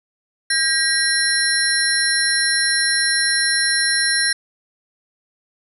sine tone cluster, 1608 / 1897 / 4122 / 5500 / 9910 Hz, G6 / A#6 / C8 / F8 / D#9, +44 / +30 / -27 / -27 / -8 cents, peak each -22 dBFS, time 0.5-4.33 s, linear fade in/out 5 ms, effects none

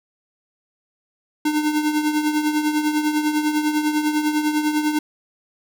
square tone with tremolo, 302.6 Hz, D#4, 48 cents flat, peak -16 dBFS, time 1.45-4.99 s, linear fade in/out 5 ms, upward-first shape triangle, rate 10 Hz, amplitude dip 65%, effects none

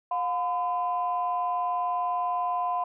sine tone pair together, 714 / 1013.3 Hz, F5 / B5, +38 / +44 cents, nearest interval tritone, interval 606 cents, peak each -27 / -27 dBFS, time 0.11-2.84 s, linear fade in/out 5 ms, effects tanh soft clip ceiling -18 dBFS

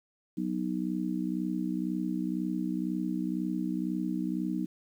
harmonic tone, 62 Hz, B1, 7 cents sharp, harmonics 3 / 4 / 5, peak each -33 / -34 / -33 dBFS, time 0.37-4.66 s, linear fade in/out 10 ms, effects 10-bit

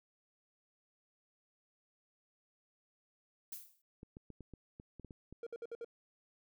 violet noise with exponential decay, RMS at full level -42 dBFS, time 3.52-3.82 s, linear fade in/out 5 ms, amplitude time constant 65 ms
clicks, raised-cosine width 3 ms, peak -37 dBFS, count 10, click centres 4.031 / 4.169 / 4.303 / 4.407 / 4.537 / 4.799 / 4.997 / 5.047 / 5.108 / 5.326 s
triangle tone bursts, 466.2 Hz, A#4, in tune, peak -39 dBFS, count 5, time 5.43-5.846 s, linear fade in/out 2 ms, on 36 ms, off 59 ms
effects none

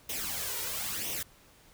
white noise with flanger, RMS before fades -35 dBFS, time 0.09-1.23 s, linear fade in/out 5 ms, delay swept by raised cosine 0.33 to 2.13 ms, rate 1 Hz, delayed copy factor +0.65, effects pink hiss -59 dBFS RMS until 1.73 s

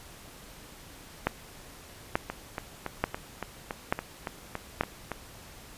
two click trains, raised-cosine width 0.5 ms, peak -17 / -9 dBFS, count 11 / 5, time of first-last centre 2.3-5.117 / 1.27-4.81 s, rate 3.55 / 1.13 Hz, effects pink hiss -49 dBFS RMS until 5.77 s + resampled to 32000 Hz

